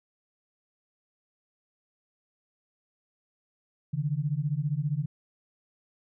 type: beating tone pair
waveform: sine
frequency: 140 / 155 Hz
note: C#3 / D#3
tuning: +18 / -6 cents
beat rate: 15 Hz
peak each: -29 dBFS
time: 3.93-5.06 s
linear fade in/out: 10 ms
effects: none